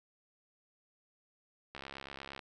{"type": "click train", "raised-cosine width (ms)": 0.3, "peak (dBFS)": -28, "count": 45, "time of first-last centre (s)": [1.75, 2.392], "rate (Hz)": 68.5, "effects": []}